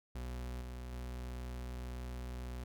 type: tone with level steps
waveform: 40% pulse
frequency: 61.74 Hz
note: B1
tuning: in tune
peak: -39 / -42 / -40 dBFS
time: 0.15-2.64 s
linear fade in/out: 5 ms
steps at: 0.61 / 0.92 s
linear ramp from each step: 10 ms
effects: none